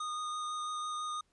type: tone with vibrato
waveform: square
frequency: 1231 Hz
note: D#6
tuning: 19 cents flat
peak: -36 dBFS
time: 0-1.21 s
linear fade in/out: 5 ms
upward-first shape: sine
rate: 6 Hz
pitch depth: 10 cents each way
effects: pink hiss -75 dBFS RMS until 1.32 s + resampled to 22050 Hz